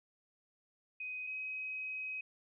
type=tone pair in turn; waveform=sine; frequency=2509 / 2532 Hz; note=D#7 / D#7; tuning=+14 / +30 cents; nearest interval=unison; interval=16 cents; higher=second; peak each=-39 / -38 dBFS; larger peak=second; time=1-1.27 / 1.27-2.21 s; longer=second; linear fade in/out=5 ms; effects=none